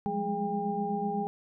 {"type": "tone cluster", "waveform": "sine", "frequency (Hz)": [176.3, 201.2, 209.2, 414.4, 800], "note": ["F3", "G3", "G#3", "G#4", "G5"], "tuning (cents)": [17, 45, 13, -4, 35], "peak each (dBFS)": [-39, -36, -35, -35, -32], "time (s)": [0.06, 1.27], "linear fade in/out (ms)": 0, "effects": []}